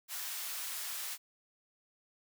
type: high-pass noise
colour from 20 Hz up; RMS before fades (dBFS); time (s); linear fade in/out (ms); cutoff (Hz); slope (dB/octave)
white; -40; 0.08-1.18; 50; 930; 12
effects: none